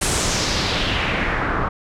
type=noise with low-pass filter sweep; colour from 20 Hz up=pink; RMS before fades=-21 dBFS; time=0.01-1.69 s; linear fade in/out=10 ms; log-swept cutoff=9600 to 1200 Hz; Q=2.3; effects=none